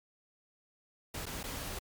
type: noise with dropouts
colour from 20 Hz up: pink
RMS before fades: -40 dBFS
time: 1.14-1.79 s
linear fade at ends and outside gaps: 5 ms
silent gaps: 1.257-1.264 / 1.431-1.438 s
effects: MP3 96 kbps